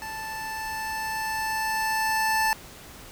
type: tone with level ramp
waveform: 25% pulse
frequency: 880 Hz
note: A5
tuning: in tune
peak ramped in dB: -30 to -17 dBFS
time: 0.02-2.53 s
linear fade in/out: 0 ms
effects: pink hiss -45 dBFS RMS until 3.11 s